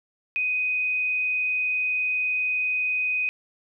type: tone with frequency modulation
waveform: sine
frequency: 2500 Hz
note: D#7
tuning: 8 cents sharp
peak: -22 dBFS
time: 0.36-3.29 s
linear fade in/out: 0 ms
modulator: 32.2 Hz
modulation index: 0.54
effects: none